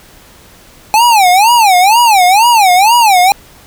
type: tone with vibrato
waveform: square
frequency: 830.6 Hz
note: G#5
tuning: in tune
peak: -5 dBFS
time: 0.94-3.32 s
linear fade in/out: 0 ms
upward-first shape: sine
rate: 2.1 Hz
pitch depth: 260 cents each way
effects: pink hiss -40 dBFS RMS until 3.66 s